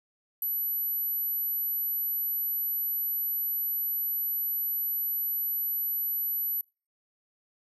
sine tone, 11840 Hz, F#9, in tune, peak -27 dBFS, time 0.42-6.61 s, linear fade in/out 2 ms, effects noise-tail reverb RT60 0.3 s tail -24 dB re dry

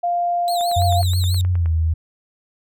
sine tone, 698.5 Hz, F5, in tune, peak -17 dBFS, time 0.03-1.02 s, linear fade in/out 10 ms
sawtooth tone with vibrato, 3943 Hz, B7, 4 cents flat, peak -24 dBFS, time 0.48-1.41 s, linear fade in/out 0 ms, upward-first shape triangle, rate 6.1 Hz, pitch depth 200 cents each way
click train, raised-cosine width 0.5 ms, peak -23 dBFS, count 11, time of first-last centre 0.61-1.659 s, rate 9.53 Hz
sine tone with pitch glide, 90.6 to 80.72 Hz, F#2 to E2, -36 to -36 cents, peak -15 dBFS, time 0.76-1.94 s, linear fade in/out 10 ms, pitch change -200 cents, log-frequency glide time 1.51-1.71 s
effects none

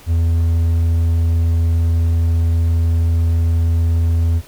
triangle tone, 83.2 Hz, E2, 17 cents sharp, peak -10 dBFS, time 0.06-4.42 s, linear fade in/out 50 ms, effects pink hiss -43 dBFS RMS until 4.47 s

